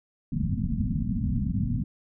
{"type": "low-pass noise", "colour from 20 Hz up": "white", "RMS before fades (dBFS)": -27, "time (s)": [0.32, 1.84], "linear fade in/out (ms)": 5, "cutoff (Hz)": 250, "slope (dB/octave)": 96, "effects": []}